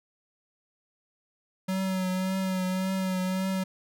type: tone with vibrato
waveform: square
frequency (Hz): 187.5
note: F#3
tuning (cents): +23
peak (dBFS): -27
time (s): 1.68-3.64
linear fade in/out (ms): 10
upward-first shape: triangle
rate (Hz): 1.8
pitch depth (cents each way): 33
effects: none